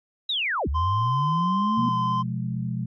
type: linear two-way sweep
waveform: sine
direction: down then up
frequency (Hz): 3951 to 65.41 to 240.8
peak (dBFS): -23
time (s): 0.29-1.89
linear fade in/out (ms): 5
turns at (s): 0.68
type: tone with vibrato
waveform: triangle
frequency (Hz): 1035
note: C6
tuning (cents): -19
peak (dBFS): -21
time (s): 0.74-2.23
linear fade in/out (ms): 20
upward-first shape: sine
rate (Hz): 1.4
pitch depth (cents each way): 13
type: chord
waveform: sine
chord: F diminished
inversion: second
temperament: just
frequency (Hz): 125.72 / 174.61 / 209.5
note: Cb3 / F3 / Ab3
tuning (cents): +31 / 0 / +15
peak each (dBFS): -28 / -31 / -32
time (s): 1.77-2.86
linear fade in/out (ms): 10
effects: resampled to 11025 Hz